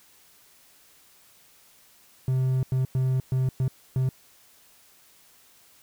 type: tone bursts at uneven times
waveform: triangle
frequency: 130 Hz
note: C3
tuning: 11 cents flat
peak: -19 dBFS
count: 6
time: 2.28-2.63 / 2.72-2.85 / 2.95-3.2 / 3.32-3.49 / 3.6-3.68 / 3.96-4.09 s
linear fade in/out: 2 ms
effects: white hiss -57 dBFS RMS until 5.82 s